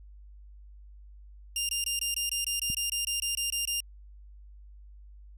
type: tone bursts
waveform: 15% pulse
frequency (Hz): 2800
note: F7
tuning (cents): +4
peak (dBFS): -21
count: 15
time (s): 1.56-3.804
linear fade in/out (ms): 2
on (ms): 130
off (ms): 21
type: click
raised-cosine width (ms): 5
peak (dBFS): -25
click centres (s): 2.701
effects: added 50 Hz sine -47 dBFS peak until 5.37 s